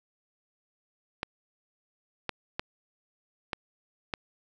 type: clicks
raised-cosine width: 0.3 ms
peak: -14 dBFS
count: 5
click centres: 1.231 / 2.293 / 2.595 / 3.532 / 4.138 s
effects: none